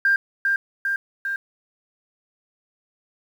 sine tone with echo, 1593 Hz, G6, 27 cents sharp, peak -14 dBFS, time 0.05-0.16 s, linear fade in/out 2 ms, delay 400 ms, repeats 3, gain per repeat -3 dB, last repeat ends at 1.36 s, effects tanh soft clip ceiling -10 dBFS + 8-bit

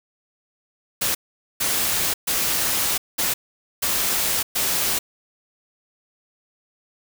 white noise bursts at uneven times, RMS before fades -22 dBFS, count 6, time 1.01-1.15 / 1.6-2.14 / 2.27-2.98 / 3.18-3.34 / 3.82-4.43 / 4.55-4.99 s, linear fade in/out 10 ms, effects none

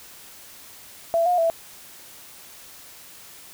sine tone with pitch steps, 669 / 714 / 662 Hz, E5 / F5 / E5, +25 / +38 / +7 cents, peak -17 dBFS, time 1.14-1.5 s, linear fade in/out 0 ms, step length 120 ms, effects white hiss -45 dBFS RMS until 3.53 s

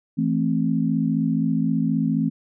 sine chord, A minor, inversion second, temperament just, 165 / 220 / 264 Hz, E3 / A3 / C4, +2 / 0 / +16 cents, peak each -23 dBFS, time 0.17-2.3 s, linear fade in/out 20 ms, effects none

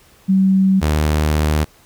sine / sawtooth tone pair in turn, 191.1 / 76.28 Hz, G3 / D#2, -44 / -34 cents, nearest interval octave + major third, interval 1590 cents, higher first, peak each -10 dBFS, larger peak neither, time 0.28-0.81 / 0.81-1.65 s, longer second, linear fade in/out 20 ms, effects pink hiss -50 dBFS RMS until 1.85 s

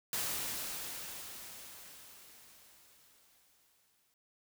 white noise with exponential decay, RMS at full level -35 dBFS, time 0.13-4.14 s, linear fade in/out 1 ms, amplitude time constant 870 ms, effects none

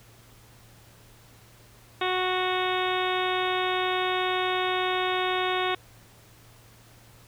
harmonic tone, 368.4 Hz, F#4, 7 cents flat, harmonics 1 / 2 / 3 / 4 / 5 / 6 / 7 / 8 / 9 / 10, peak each -29 / -30 / -31 / -35 / -36 / -35 / -37 / -40 / -38 / -35 dBFS, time 2.01-5.75 s, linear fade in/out 5 ms, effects added 115 Hz sine -55 dBFS peak until 7.27 s + pink hiss -55 dBFS RMS until 7.27 s

